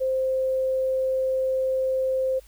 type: tone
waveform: sine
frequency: 523.3 Hz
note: C5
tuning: in tune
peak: -21 dBFS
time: 0-2.4 s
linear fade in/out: 20 ms
effects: added 50 Hz sine -50 dBFS peak until 2.47 s + white hiss -57 dBFS RMS until 2.47 s